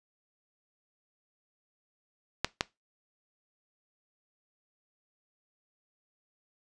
clicks, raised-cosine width 0.2 ms, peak -8 dBFS, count 2, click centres 2.446 / 2.609 s, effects noise-tail reverb RT60 0.2 s tail -20 dB re dry + resampled to 22050 Hz

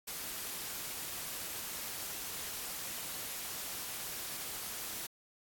white noise, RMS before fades -41 dBFS, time 0.07-5.07 s, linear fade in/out 10 ms, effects AAC 64 kbps

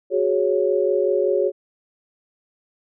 sine chord, F# suspended second, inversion none, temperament equal, 370 / 415.3 / 554.4 Hz, F#4 / G#4 / C#5, 0 / 0 / 0 cents, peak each -21 dBFS, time 0.1-1.52 s, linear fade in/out 50 ms, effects none

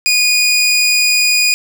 20% pulse tone, 2462 Hz, D#7, 19 cents flat, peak -5 dBFS, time 0.06-1.54 s, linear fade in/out 0 ms, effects none

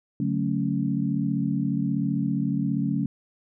sine chord, D major seventh, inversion none, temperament equal with one note detuned, 143.73 / 185 / 220 / 277.2 Hz, D3 / F#3 / A3 / C#4, -37 / 0 / 0 / 0 cents, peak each -28 dBFS, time 0.2-3.06 s, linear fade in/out 2 ms, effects none

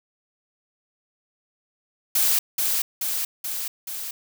blue noise with echo, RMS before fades -20 dBFS, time 2.15-2.39 s, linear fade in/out 5 ms, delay 430 ms, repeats 4, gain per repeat -3 dB, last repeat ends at 4.11 s, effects none

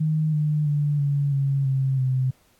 sine tone with pitch steps, 155.56 / 150.96 / 146.49 / 142.16 / 137.95 / 133.87 / 129.91 Hz, D#3 / D3 / D3 / C#3 / C#3 / C3 / C3, 0 / +48 / -4 / +44 / -8 / +40 / -12 cents, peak -19 dBFS, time 0-2.31 s, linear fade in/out 10 ms, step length 330 ms, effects pink hiss -61 dBFS RMS until 2.59 s + AAC 64 kbps

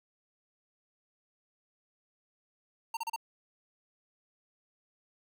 square tone bursts, 914 Hz, A#5, 34 cents flat, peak -33 dBFS, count 4, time 2.94-3.162 s, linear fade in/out 5 ms, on 30 ms, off 34 ms, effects none

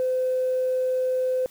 triangle tone with tanh clipping, 512 Hz, C5, 38 cents flat, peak -21 dBFS, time 0-1.46 s, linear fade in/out 0 ms, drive 4 dB, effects white hiss -53 dBFS RMS until 1.5 s

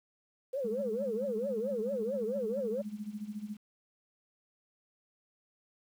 sine tone with vibrato, 494.5 Hz, B4, 2 cents sharp, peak -31 dBFS, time 0.53-2.82 s, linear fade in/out 10 ms, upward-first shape triangle, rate 4.5 Hz, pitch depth 290 cents each way
sine tone with tremolo, 210 Hz, G#3, 19 cents sharp, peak -34 dBFS, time 0.64-3.57 s, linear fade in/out 10 ms, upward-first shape sine, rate 14 Hz, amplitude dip 80%
effects tanh soft clip ceiling -22 dBFS + 10-bit

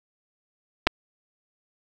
clicks, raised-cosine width 0.3 ms, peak -3 dBFS, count 2, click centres 0.869 / 0.872 s, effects none

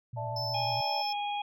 sine tone with vibrato, 116.54 Hz, A#2, in tune, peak -36 dBFS, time 0.13-0.81 s, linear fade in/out 5 ms, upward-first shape sine, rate 11 Hz, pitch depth 79 cents each way
sine chord, D suspended second, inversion none, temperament equal, 587.3 / 659.3 / 880 Hz, D5 / E5 / A5, 0 / 0 / 0 cents, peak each -39 / -41 / -36 dBFS, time 0.16-1.03 s, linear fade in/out 20 ms
triangle tone, 5274 Hz, E8, in tune, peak -33 dBFS, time 0.36-1.13 s, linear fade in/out 5 ms
harmonic tone, 822 Hz, G#5, 18 cents flat, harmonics 1 / 3 / 4, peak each -31 / -41 / -40 dBFS, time 0.54-1.42 s, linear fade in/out 5 ms
effects none

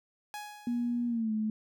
sawtooth tone with exponential decay, 835 Hz, G#5, 9 cents sharp, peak -33 dBFS, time 0.34-1.22 s, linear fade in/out 0 ms, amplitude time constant 190 ms
sine tone with pitch glide, 240 to 216.3 Hz, B3 to A3, -49 to -29 cents, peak -28 dBFS, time 0.67-1.5 s, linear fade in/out 2 ms, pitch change -180 cents, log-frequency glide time 1.07-1.32 s
effects none

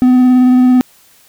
triangle tone with vibrato, 252.2 Hz, B3, 36 cents sharp, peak -3 dBFS, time 0.02-0.81 s, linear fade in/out 0 ms, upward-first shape sine, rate 18 Hz, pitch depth 15 cents each way, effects white hiss -47 dBFS RMS until 1.28 s

